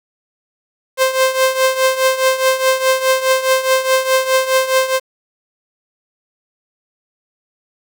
sawtooth tone with tremolo, 523.3 Hz, C5, in tune, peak -5 dBFS, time 0.97-5 s, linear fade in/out 50 ms, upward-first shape triangle, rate 4.8 Hz, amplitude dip 80%, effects 7-bit

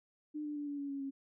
sine tone with pitch steps, 301.1 / 296.3 / 291.5 / 286.8 / 282.2 / 277.7 / 273.3 Hz, D4 / D4 / D4 / D4 / C#4 / C#4 / C#4, +43 / +15 / -13 / -41 / +31 / +3 / -24 cents, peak -37 dBFS, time 0.34-1.11 s, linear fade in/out 20 ms, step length 110 ms, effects none

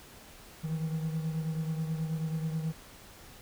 triangle beating tone pair, 158.4 / 167.7 Hz, D#3 / E3, +31 / +30 cents, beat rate 9.3 Hz, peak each -29 / -37 dBFS, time 0.63-2.73 s, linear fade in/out 20 ms, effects pink hiss -52 dBFS RMS until 3.41 s

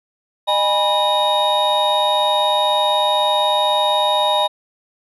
triangle tone cluster, 610 / 822 / 980 / 3742 Hz, D#5 / G#5 / B5 / A#7, -34 / -18 / -14 / +6 cents, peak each -18 dBFS, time 0.47-4.48 s, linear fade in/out 20 ms, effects resampled to 32000 Hz

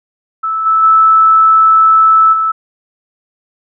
sine tone with level steps, 1311 Hz, E6, 10 cents flat, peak -13 / -7 / -4 / -10 dBFS, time 0.43-2.52 s, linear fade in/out 10 ms, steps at 0.65 / 0.82 / 2.32 s, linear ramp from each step 20 ms, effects none

